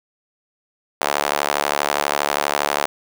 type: tone with high-pass filter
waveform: sawtooth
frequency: 72.4 Hz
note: D2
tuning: 24 cents flat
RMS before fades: -21 dBFS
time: 1.01-2.86 s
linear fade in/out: 0 ms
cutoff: 720 Hz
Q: 1.3
effects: none